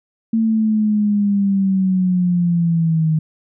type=linear sweep; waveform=sine; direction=down; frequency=225.9 to 155.56 Hz; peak=-13 dBFS; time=0.33-3.19 s; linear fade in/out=5 ms; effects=none